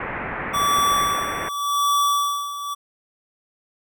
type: low-pass noise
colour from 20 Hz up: white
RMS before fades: -29 dBFS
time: 0-1.49 s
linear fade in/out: 5 ms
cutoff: 2200 Hz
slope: 48 dB/octave
type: clicks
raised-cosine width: 3 ms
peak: -24 dBFS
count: 11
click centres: 0.105 / 0.292 / 0.325 / 0.482 / 0.563 / 0.617 / 0.786 / 0.919 / 0.965 / 1.028 / 1.072 s
type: tone with tremolo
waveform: square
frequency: 1151 Hz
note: D6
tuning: 35 cents flat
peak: -17 dBFS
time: 0.53-2.75 s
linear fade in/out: 20 ms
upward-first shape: sine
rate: 0.86 Hz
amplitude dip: 75%
effects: none